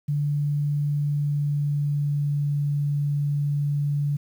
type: tone with pitch glide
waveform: sine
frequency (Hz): 145.9 to 144.56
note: D3 to D3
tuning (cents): -11 to -27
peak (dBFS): -21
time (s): 0.08-4.17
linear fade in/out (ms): 10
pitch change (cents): -16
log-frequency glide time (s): 0.83-2.55
effects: 9-bit